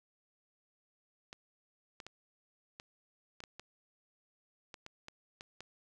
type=clicks; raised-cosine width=0.2 ms; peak=-29 dBFS; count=12; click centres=1.329 / 2.002 / 2.066 / 2.799 / 3.404 / 3.438 / 3.596 / 4.742 / 4.864 / 5.084 / 5.409 / 5.606 s; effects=none